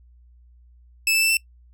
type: tone with pitch steps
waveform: sawtooth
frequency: 2624 / 2641 / 2658 / 2674 Hz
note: E7 / E7 / E7 / E7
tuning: -9 / +3 / +14 / +24 cents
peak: -14 dBFS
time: 1.07-1.37 s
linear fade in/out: 2 ms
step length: 75 ms
effects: noise-tail reverb RT60 0.1 s tail -23 dB re dry + added 60 Hz sine -49 dBFS peak until 1.73 s